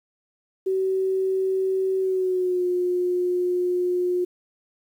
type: tone with pitch glide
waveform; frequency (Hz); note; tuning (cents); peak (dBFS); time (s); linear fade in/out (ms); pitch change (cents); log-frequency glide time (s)
sine; 380 to 358.7; F#4 to F4; +46 to +46; -20; 0.66-4.25; 10; -100; 2-2.64
effects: 9-bit